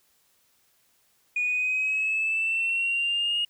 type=exponential sweep; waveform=sine; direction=up; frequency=2450 to 2868 Hz; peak=-22 dBFS; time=1.36-3.45 s; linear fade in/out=5 ms; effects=tanh soft clip ceiling -19 dBFS + white hiss -66 dBFS RMS until 3.49 s